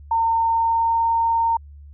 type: tone with pitch glide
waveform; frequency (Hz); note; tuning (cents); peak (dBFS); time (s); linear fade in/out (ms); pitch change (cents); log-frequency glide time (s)
sine; 911 to 917.3; A#5 to A#5; -40 to -28; -16; 0.11-1.57; 5; +12; 0.36-1.02
effects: added 72 Hz sine -39 dBFS peak until 1.93 s